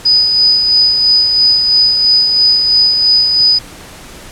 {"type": "tone with tremolo", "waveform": "sine", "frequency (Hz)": 4978, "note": "D#8", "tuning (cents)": 0, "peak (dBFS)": -5, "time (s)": [0.05, 3.59], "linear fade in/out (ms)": 10, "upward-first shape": "sine", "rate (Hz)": 3, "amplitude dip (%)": 40, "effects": ["pink hiss -33 dBFS RMS until 4.31 s", "low-pass 11000 Hz 12 dB/octave"]}